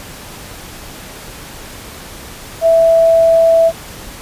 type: tone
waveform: sine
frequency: 659.3 Hz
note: E5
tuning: in tune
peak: -6 dBFS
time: 2.61-3.72 s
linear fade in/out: 50 ms
effects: pink hiss -32 dBFS RMS until 4.21 s + resampled to 32000 Hz